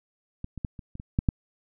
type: clicks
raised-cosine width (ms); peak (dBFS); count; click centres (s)
5; -21 / -24 / -16 / -27 / -27 / -26 / -10 / -9; 8; 0.444 / 0.577 / 0.648 / 0.792 / 0.954 / 0.999 / 1.189 / 1.288
effects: none